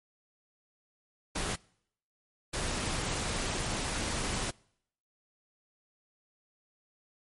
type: noise bursts at uneven times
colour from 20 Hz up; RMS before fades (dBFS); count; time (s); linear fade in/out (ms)
pink; -33; 2; 1.35-1.56 / 2.53-4.51; 10
effects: noise-tail reverb RT60 0.7 s tail -25 dB re dry + MP3 48 kbps